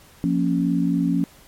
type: chord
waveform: sine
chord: Bb minor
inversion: second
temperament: equal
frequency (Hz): 174.61 / 233.1 / 277.2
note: F3 / Bb3 / Db4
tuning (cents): 0 / 0 / 0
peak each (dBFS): -21 / -25 / -21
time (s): 0.24-1.24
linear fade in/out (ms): 0
effects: pink hiss -50 dBFS RMS until 1.47 s + MP3 64 kbps